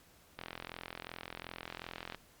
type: click train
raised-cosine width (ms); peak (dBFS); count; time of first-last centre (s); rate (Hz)
0.3; -25; 76; 0.39-2.146; 42.7
effects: pink hiss -63 dBFS RMS until 2.4 s + Opus 48 kbps